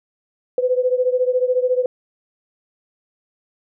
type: beating tone pair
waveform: sine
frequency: 499.8 / 513.8 Hz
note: B4 / C5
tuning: +21 / -32 cents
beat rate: 14 Hz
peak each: -17 / -20 dBFS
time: 0.58-1.86 s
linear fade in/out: 2 ms
effects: none